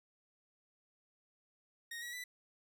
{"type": "tone with pitch steps", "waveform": "sawtooth", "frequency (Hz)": [1864.7, 1922.7, 1982.4], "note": ["A#6", "B6", "B6"], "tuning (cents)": [0, -47, 6], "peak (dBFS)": -39, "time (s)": [1.91, 2.24], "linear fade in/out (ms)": 5, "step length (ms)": 110, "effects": []}